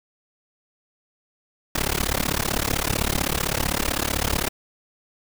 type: noise with amplitude modulation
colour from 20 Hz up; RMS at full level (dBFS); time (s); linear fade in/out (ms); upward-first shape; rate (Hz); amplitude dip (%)
pink; -20; 1.75-4.49; 5; sine; 35.7; 100
effects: none